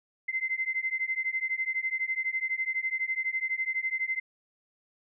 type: beating tone pair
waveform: sine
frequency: 2064 / 2076 Hz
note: C7 / C7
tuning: -24 / -14 cents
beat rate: 12 Hz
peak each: -31 dBFS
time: 0.28-4.2 s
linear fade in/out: 10 ms
effects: none